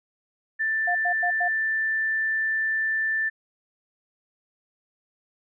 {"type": "tone", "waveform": "sine", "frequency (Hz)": 1770, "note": "A6", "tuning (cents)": 10, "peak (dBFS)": -22, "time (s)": [0.59, 3.3], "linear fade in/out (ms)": 20}
{"type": "tone bursts", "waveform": "sine", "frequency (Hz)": 707, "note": "F5", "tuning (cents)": 21, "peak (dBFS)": -24, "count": 4, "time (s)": [0.87, 1.484], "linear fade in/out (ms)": 10, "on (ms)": 83, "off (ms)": 94}
{"effects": []}